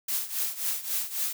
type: noise with tremolo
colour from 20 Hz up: blue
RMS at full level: -27 dBFS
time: 0.08-1.33 s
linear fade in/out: 5 ms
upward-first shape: triangle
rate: 3.7 Hz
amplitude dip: 85%
effects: none